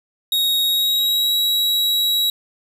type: tone with pitch glide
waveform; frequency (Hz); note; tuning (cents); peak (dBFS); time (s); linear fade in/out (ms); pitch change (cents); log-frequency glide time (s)
45% pulse; 3767 to 3871; A#7 to B7; +17 to -35; -15; 0.32-2.3; 2; +48; 0.63-1.34
effects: 9-bit